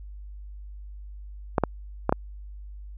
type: clicks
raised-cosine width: 1 ms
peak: -6 dBFS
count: 4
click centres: 1.582 / 1.637 / 2.094 / 2.125 s
effects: added 50 Hz sine -38 dBFS peak until 2.97 s